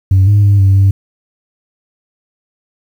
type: tone with pitch steps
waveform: sine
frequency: 95.3 / 102.5 / 100.7 / 97 / 97.7 Hz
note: G2 / G#2 / G2 / G2 / G2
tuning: -48 / -22 / +47 / -18 / -5 cents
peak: -3 dBFS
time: 0.11-0.91 s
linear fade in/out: 5 ms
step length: 160 ms
effects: tanh soft clip ceiling -3 dBFS + 7-bit